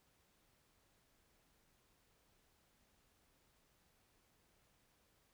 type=silence; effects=pink hiss -75 dBFS RMS until 5.33 s